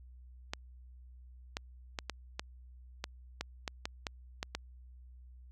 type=clicks; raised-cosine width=0.2 ms; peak=-18 dBFS; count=12; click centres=0.535 / 1.569 / 1.988 / 2.097 / 2.395 / 3.041 / 3.41 / 3.678 / 3.855 / 4.068 / 4.429 / 4.55 s; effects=added 62 Hz sine -51 dBFS peak until 5.51 s